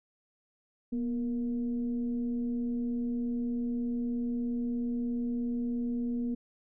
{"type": "tone with frequency modulation", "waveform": "sine", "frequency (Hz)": 241.4, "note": "B3", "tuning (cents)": -39, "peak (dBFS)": -29, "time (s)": [0.92, 6.35], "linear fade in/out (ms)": 10, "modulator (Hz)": 223, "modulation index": 0.36, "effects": []}